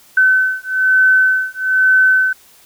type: beating tone pair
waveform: sine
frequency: 1521 / 1522.1 Hz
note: F#6 / F#6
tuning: +47 / +49 cents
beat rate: 1.1 Hz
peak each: -13 dBFS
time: 0.17-2.33 s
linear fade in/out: 5 ms
effects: white hiss -47 dBFS RMS until 2.65 s